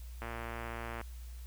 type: click train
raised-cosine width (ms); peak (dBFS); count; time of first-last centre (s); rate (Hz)
0.5; -26; 93; 0.22-1.013; 116
effects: added 60 Hz sine -43 dBFS peak until 1.46 s + white hiss -60 dBFS RMS until 1.46 s